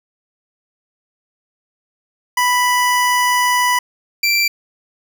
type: tone pair in turn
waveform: 25% pulse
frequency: 987.8 / 2349 Hz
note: B5 / D7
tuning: 0 / 0 cents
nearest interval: octave + minor third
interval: 1500 cents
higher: second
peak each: -9 dBFS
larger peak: neither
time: 2.37-3.79 / 4.23-4.48 s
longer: first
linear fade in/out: 5 ms
effects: none